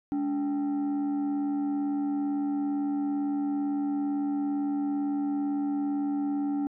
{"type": "tone with frequency modulation", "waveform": "sine", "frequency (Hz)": 287.4, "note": "D4", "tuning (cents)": -37, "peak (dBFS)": -24, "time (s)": [0.12, 6.67], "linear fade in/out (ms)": 0, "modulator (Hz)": 497, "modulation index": 0.37, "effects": ["tanh soft clip ceiling -24 dBFS"]}